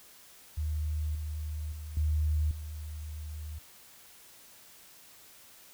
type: tone with level steps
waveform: sine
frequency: 76.5 Hz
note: D#2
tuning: 29 cents flat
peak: -29 / -33 / -38 / -25 / -37 dBFS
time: 0.57-3.59 s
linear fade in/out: 10 ms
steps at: 1.15 / 1.72 / 1.97 / 2.51 s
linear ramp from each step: 2 ms
effects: white hiss -55 dBFS RMS until 5.73 s